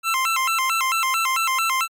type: tone with vibrato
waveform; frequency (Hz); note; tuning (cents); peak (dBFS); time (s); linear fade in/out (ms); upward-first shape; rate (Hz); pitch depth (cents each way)
25% pulse; 1184; D6; +14; -15; 0.03-1.88; 50; square; 4.5; 210
effects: MP3 96 kbps